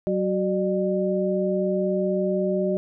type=tone cluster; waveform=sine; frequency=188.4 / 372.5 / 602 Hz; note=F#3 / F#4 / D5; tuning=+32 / +12 / +43 cents; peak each=-25 dBFS; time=0.07-2.77 s; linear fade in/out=0 ms; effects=none